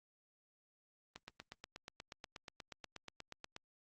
click train, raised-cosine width 0.2 ms, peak -30 dBFS, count 21, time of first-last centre 1.16-3.564 s, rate 8.32 Hz, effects Opus 24 kbps

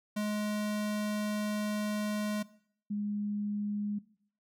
square / sine tone pair in turn, 210 / 206.6 Hz, G#3 / G#3, +19 / -9 cents, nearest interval unison, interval 28 cents, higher first, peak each -31 / -31 dBFS, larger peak neither, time 0.16-2.43 / 2.9-3.99 s, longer first, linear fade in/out 10 ms, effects noise-tail reverb RT60 0.6 s tail -19 dB re dry

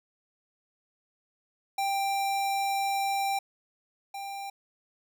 square tone pair in turn, 788 / 791.9 Hz, G5 / G5, +9 / +17 cents, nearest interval unison, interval 8 cents, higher second, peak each -27 / -36 dBFS, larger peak first, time 1.78-3.39 / 4.14-4.5 s, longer first, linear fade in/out 5 ms, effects none

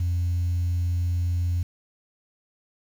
sine tone, 87.31 Hz, F2, in tune, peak -20 dBFS, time 0-1.63 s, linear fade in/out 5 ms, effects tanh soft clip ceiling -19 dBFS + 8-bit

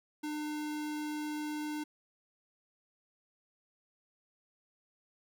square tone, 301.3 Hz, D4, 44 cents sharp, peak -36 dBFS, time 0.23-1.84 s, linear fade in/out 10 ms, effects none

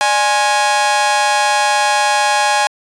sawtooth tone with amplitude modulation, 830.6 Hz, G#5, in tune, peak -4 dBFS, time 0.01-2.67 s, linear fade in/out 0 ms, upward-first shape sine, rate 236 Hz, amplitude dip 85%, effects resampled to 22050 Hz

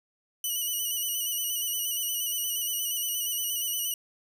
5% pulse tone with vibrato, 2949 Hz, F#7, 6 cents flat, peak -20 dBFS, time 0.44-3.94 s, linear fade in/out 2 ms, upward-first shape square, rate 8.5 Hz, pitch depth 28 cents each way, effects none

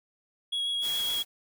triangle tone with vibrato, 3322 Hz, G#7, in tune, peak -26 dBFS, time 0.52-1.23 s, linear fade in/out 10 ms, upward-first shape triangle, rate 7.1 Hz, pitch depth 14 cents each way
white noise, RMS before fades -38 dBFS, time 0.81-1.25 s, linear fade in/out 50 ms
effects none

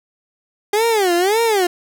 30% pulse tone with vibrato, 400 Hz, G4, 35 cents sharp, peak -11 dBFS, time 0.73-1.67 s, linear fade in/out 5 ms, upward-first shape sine, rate 1.8 Hz, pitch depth 260 cents each way, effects none

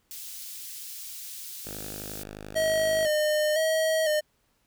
white high-pass noise, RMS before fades -40 dBFS, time 0.11-2.23 s, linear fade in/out 0 ms, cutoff 3600 Hz, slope 12 dB/octave
5% pulse tone, 51.5 Hz, G#1, 14 cents flat, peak -28 dBFS, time 1.65-3.07 s, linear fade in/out 5 ms
square tone with vibrato, 622.3 Hz, D#5, in tune, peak -23 dBFS, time 2.55-4.21 s, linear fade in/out 20 ms, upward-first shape square, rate 0.99 Hz, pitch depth 41 cents each way
effects pink hiss -70 dBFS RMS until 4.66 s

